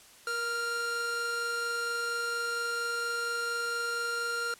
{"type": "tone pair together", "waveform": "45% pulse", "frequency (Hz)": [472.7, 1393.8], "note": ["A#4", "F6"], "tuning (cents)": [24, -4], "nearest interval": "octave + perfect fifth", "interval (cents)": 1872, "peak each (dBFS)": [-38, -31], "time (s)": [0.27, 4.54], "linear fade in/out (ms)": 2, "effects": ["white hiss -55 dBFS RMS until 4.59 s", "low-pass 11000 Hz 12 dB/octave"]}